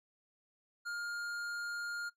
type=tone with tanh clipping; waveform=sine; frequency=1412 Hz; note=F6; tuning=19 cents sharp; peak=-39 dBFS; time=0.85-2.1 s; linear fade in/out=20 ms; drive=13 dB; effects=noise-tail reverb RT60 0.1 s tail -17 dB re dry